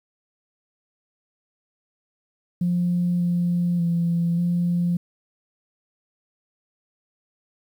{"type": "tone with pitch steps", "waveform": "sine", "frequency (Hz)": [176, 174.6, 170.1, 174.1], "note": ["F3", "F3", "F3", "F3"], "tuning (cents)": [14, 0, -45, -5], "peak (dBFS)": -18, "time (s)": [2.61, 4.97], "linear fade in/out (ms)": 5, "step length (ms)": 590, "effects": ["tanh soft clip ceiling -14 dBFS", "9-bit"]}